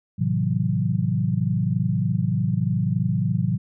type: chord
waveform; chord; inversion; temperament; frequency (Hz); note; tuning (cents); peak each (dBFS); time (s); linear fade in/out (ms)
sine; F# half-diminished seventh; first; equal with one note detuned; 110 / 130.81 / 161.7 / 185; A2 / C3 / E3 / F#3; 0 / 0 / -33 / 0; -25; 0.18-3.58; 20
effects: none